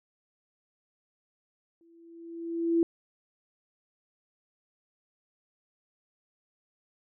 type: tone with exponential growth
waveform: sine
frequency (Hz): 334.6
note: E4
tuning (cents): +26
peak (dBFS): -19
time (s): 1.81-2.83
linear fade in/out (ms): 1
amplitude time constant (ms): 220
effects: none